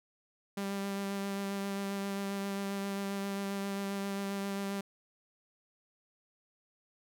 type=tone with vibrato; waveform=sawtooth; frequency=197.9 Hz; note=G3; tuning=17 cents sharp; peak=-30 dBFS; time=0.57-4.81 s; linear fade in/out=5 ms; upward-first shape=sine; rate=7.5 Hz; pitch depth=13 cents each way; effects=none